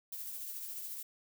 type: noise with tremolo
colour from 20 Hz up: violet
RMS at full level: -41 dBFS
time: 0.12-1.03 s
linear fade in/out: 5 ms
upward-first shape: triangle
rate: 14 Hz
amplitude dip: 40%
effects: none